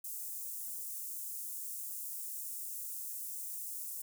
white high-pass noise, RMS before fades -42 dBFS, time 0.04-4.02 s, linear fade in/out 5 ms, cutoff 7600 Hz, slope 24 dB/octave, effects none

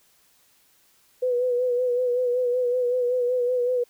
sine tone with vibrato, 495.1 Hz, B4, 4 cents sharp, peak -20 dBFS, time 1.22-3.84 s, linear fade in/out 10 ms, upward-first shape sine, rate 5.3 Hz, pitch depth 42 cents each way, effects white hiss -61 dBFS RMS until 3.89 s

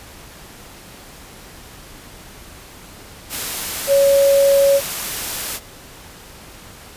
sine tone in noise, 556 Hz, C#5, 5 cents sharp, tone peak -10 dBFS, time 3.87-4.81 s, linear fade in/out 50 ms, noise white, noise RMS -25 dBFS, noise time 3.29-5.6 s, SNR +12 dB, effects pink hiss -40 dBFS RMS until 6.96 s + resampled to 32000 Hz

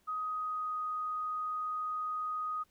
sine tone with pitch glide, 1256 to 1247.3 Hz, D#6 to D#6, +16 to +4 cents, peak -33 dBFS, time 0.07-2.64 s, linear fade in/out 20 ms, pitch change -12 cents, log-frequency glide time 0.18-0.78 s, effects pink hiss -71 dBFS RMS until 2.7 s

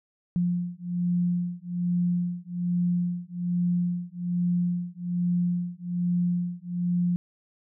sine beating tone pair, 175.5 / 176.7 Hz, F3 / F3, +9 / +21 cents, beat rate 1.2 Hz, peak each -27 dBFS, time 0.36-7.16 s, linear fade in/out 0 ms, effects none

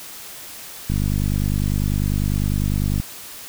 click train, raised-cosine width 5 ms, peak -10 dBFS, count 106, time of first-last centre 0.9-3 s, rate 50 Hz, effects white hiss -37 dBFS RMS until 3.48 s

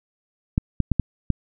clicks, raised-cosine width 5 ms, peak -6 dBFS, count 5, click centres 0.579 / 0.803 / 0.917 / 0.997 / 1.303 s, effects none

